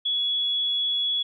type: tone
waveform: sine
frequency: 3376 Hz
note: G#7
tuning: 28 cents sharp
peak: -22 dBFS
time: 0.05-1.23 s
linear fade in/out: 10 ms
effects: none